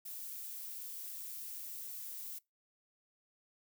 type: noise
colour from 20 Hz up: violet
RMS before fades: -45 dBFS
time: 0.05-2.39 s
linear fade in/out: 10 ms
effects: noise-tail reverb RT60 0.2 s tail -23 dB re dry